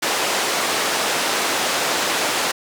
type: band-pass noise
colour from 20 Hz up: pink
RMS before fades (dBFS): -21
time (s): 0.02-2.52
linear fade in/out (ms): 10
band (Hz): 440 to 8700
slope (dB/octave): 12
effects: none